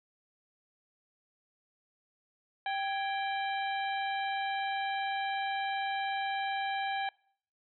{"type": "harmonic tone with a mistuned harmonic", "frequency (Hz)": 784, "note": "G5", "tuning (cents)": 0, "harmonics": [1, 2, 3, 4, 5], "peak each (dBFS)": [-32, -38, -42, -44, -46], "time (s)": [2.66, 7.09], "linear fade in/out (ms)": 2, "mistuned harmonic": 2, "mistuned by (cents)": 100, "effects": ["noise-tail reverb RT60 0.6 s tail -25 dB re dry"]}